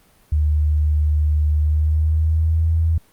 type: tone with pitch glide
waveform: sine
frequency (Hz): 75.5 to 81.39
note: D2 to E2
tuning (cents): +48 to -21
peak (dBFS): -14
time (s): 0.32-2.98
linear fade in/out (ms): 5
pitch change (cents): +131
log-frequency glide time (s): 1.58-2.7
effects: pink hiss -55 dBFS RMS until 3.12 s + Opus 32 kbps